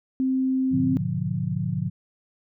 sine tone, 261.6 Hz, C4, in tune, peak -20 dBFS, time 0.2-0.97 s, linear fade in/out 0 ms
sine chord, G# diminished seventh, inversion none, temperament equal with one note detuned, 103.83 / 123.47 / 146.83 / 178.18 Hz, G#2 / B2 / D3 / F3, 0 / 0 / 0 / +35 cents, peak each -31 / -31 / -28 / -28 dBFS, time 0.71-1.9 s, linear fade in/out 20 ms
effects none

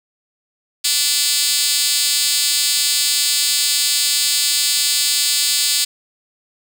5% pulse tone with high-pass filter, 290.5 Hz, D4, 19 cents flat, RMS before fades -17 dBFS, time 0.84-5.85 s, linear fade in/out 10 ms, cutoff 5200 Hz, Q 3.2, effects none

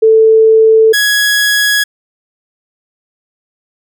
sine / sawtooth tone pair in turn, 442.5 / 1670.7 Hz, A4 / G#6, +10 / +10 cents, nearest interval octave + major seventh, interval 2300 cents, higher second, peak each -3 / -5 dBFS, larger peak first, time 0.02-0.93 / 0.93-1.84 s, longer neither, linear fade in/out 10 ms, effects none

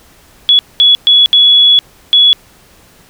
sine tone bursts at uneven times, 3385 Hz, G#7, 32 cents sharp, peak -3 dBFS, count 5, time 0.49-0.59 / 0.8-0.95 / 1.07-1.26 / 1.33-1.79 / 2.13-2.33 s, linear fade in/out 0 ms, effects pink hiss -44 dBFS RMS until 3.09 s

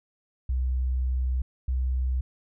sine tone pair in turn, 63.6 / 63.84 Hz, C2 / C2, -48 / -42 cents, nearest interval unison, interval 6 cents, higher second, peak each -23 dBFS, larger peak neither, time 0.49-1.42 / 1.68-2.21 s, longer first, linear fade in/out 5 ms, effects none

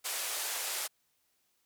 white band-pass noise, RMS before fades -36 dBFS, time 0.04-0.88 s, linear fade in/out 20 ms, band 450 to 13000 Hz, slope 24 dB/octave, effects white hiss -75 dBFS RMS until 1.65 s

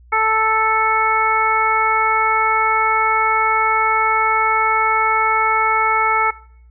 harmonic tone, 440 Hz, A4, in tune, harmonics 1 / 2 / 3 / 4 / 5, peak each -26 / -18 / -17 / -28 / -19 dBFS, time 0.12-6.31 s, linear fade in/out 10 ms, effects noise-tail reverb RT60 0.6 s tail -21 dB re dry + added 60 Hz sine -43 dBFS peak until 6.7 s

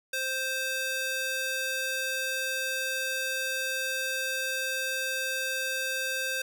square tone with high-pass filter, 523.3 Hz, C5, in tune, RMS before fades -31 dBFS, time 0.13-6.42 s, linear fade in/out 5 ms, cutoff 1300 Hz, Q 0.82, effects none

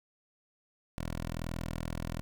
10% pulse tone, 41.2 Hz, E1, in tune, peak -27 dBFS, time 0.98-2.21 s, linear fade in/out 0 ms, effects none

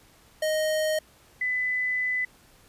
square / sine tone pair in turn, 622.3 / 2003 Hz, D#5 / B6, 0 / +24 cents, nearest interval octave + minor sixth, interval 2024 cents, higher second, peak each -24 dBFS, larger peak neither, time 0.42-0.99 / 1.41-2.25 s, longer second, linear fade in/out 5 ms, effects pink hiss -57 dBFS RMS until 2.68 s + resampled to 32000 Hz

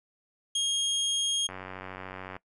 sawtooth tone, 3253 Hz, G#7, 37 cents flat, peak -22 dBFS, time 0.55-1.47 s, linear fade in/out 5 ms
click train, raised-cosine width 0.5 ms, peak -24 dBFS, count 83, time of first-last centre 1.49-2.365 s, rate 93.7 Hz
effects noise-tail reverb RT60 0.1 s tail -21 dB re dry + resampled to 24000 Hz

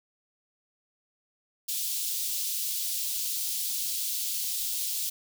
white high-pass noise, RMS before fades -31 dBFS, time 1.68-5.1 s, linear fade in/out 10 ms, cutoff 3300 Hz, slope 24 dB/octave, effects none

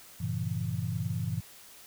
sine chord, G diminished seventh, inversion none, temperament equal with one note detuned, 98 / 116.54 / 138.59 / 167.4 Hz, G2 / Bb2 / Db3 / Fb3, 0 / 0 / 0 / +27 cents, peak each -35 / -34 / -37 / -35 dBFS, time 0.2-1.41 s, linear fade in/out 10 ms, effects white hiss -52 dBFS RMS until 1.86 s

